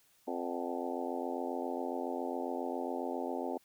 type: harmonic tone with a mistuned harmonic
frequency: 87.31 Hz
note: F2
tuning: in tune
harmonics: 3 / 4 / 5 / 6 / 7 / 8 / 9 / 10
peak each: -40 / -41 / -42 / -43 / -43 / -44 / -45 / -45 dBFS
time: 0.27-3.58 s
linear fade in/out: 10 ms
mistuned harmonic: 8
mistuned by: +81 cents
effects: white hiss -68 dBFS RMS until 3.64 s